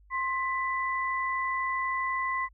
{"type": "tone pair together", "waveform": "sine", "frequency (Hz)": [1056.7, 1989], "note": ["C6", "B6"], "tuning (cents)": [17, 12], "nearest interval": "major seventh", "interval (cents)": 1095, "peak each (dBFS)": [-29, -31], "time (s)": [0.1, 2.49], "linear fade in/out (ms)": 50, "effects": ["added 50 Hz sine -55 dBFS peak until 2.53 s"]}